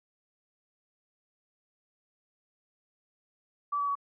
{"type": "tone with pitch steps", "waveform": "sine", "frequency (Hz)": [1155, 1142.4, 1129.9], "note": ["D6", "D6", "C#6"], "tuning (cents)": [-29, -48, 33], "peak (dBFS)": -27, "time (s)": [3.72, 3.954], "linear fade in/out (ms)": 10, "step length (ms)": 78, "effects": []}